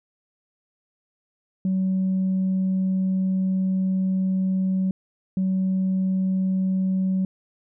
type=tone bursts at uneven times; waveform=sine; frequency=188.5 Hz; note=F#3; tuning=32 cents sharp; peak=-18 dBFS; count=2; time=1.65-4.91 / 5.37-7.25 s; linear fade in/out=2 ms; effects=tanh soft clip ceiling -17 dBFS